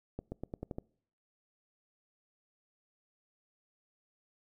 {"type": "accelerating click train", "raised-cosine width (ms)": 2, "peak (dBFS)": -25, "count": 7, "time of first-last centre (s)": [0.19, 0.784], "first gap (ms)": 130, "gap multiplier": 0.89, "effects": ["noise-tail reverb RT60 0.6 s tail -25 dB re dry"]}